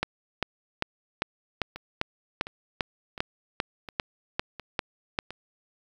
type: two click trains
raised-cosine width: 0.3 ms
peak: -9 / -22 dBFS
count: 14 / 6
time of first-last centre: 0.03-5.189 / 1.76-5.306 s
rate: 2.52 / 1.41 Hz
effects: 8-bit